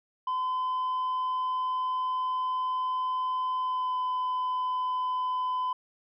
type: tone with pitch glide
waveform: sine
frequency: 1019 to 1010.8 Hz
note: C6 to B5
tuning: -46 to +40 cents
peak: -24 dBFS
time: 0.27-5.73 s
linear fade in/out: 5 ms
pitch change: -14 cents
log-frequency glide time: 3.61-3.95 s
effects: tanh soft clip ceiling -26 dBFS